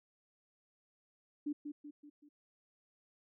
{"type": "tone with echo", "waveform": "sine", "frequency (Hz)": 293.7, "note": "D4", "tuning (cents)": 0, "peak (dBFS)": -34, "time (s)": [1.46, 1.53], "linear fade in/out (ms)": 10, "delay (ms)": 190, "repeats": 4, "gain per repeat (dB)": -6, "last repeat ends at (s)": 2.29, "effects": []}